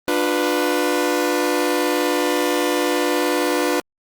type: chord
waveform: sawtooth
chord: B diminished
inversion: first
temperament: just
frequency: 296.3 / 355.6 / 493.9 Hz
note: D4 / F4 / B4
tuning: +15 / +31 / 0 cents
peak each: -18 dBFS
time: 0.08-3.8 s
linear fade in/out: 0 ms
effects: Opus 24 kbps